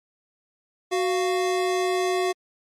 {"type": "tone pair together", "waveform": "square", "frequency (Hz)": [370, 698.5], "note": ["F#4", "F5"], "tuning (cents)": [0, 0], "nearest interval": "major seventh", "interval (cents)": 1100, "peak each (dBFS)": [-23, -28], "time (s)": [0.91, 2.33], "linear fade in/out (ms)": 20, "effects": ["low-pass 9000 Hz 12 dB/octave", "MP3 64 kbps"]}